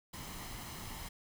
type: noise with comb filter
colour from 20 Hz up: pink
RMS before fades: -45 dBFS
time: 0.13-1.09 s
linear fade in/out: 10 ms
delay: 0.98 ms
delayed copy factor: +0.5
effects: none